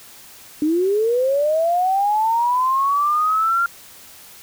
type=linear sweep; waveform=sine; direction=up; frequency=293.7 to 1396.9 Hz; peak=-15 dBFS; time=0.62-3.66 s; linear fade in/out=2 ms; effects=white hiss -43 dBFS RMS until 4.42 s